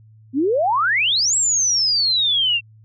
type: exponential two-way sweep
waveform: sine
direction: up then down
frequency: 246.9 to 7800 to 2686 Hz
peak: -15 dBFS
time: 0.33-2.61 s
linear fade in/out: 50 ms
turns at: 1.36 s
effects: added 109 Hz sine -45 dBFS peak until 2.84 s